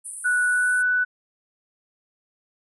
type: band-pass noise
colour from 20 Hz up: pink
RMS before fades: -36 dBFS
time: 0.04-0.83 s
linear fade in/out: 20 ms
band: 8900 to 10000 Hz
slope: 96 dB/octave
type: tone with pitch glide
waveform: sine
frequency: 1476 to 1489.7 Hz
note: F#6 to F#6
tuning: -5 to +11 cents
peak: -18 dBFS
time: 0.24-1.05 s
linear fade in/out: 20 ms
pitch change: +16 cents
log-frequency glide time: 0.47-0.75 s
effects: none